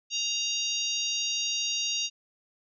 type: harmonic tone with a mistuned harmonic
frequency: 932.3 Hz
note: A#5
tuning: in tune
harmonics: 3 / 4 / 5 / 6 / 7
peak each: -32 / -33 / -34 / -35 / -35 dBFS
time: 0.1-2.1 s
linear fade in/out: 50 ms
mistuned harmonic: 6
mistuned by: +45 cents
effects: none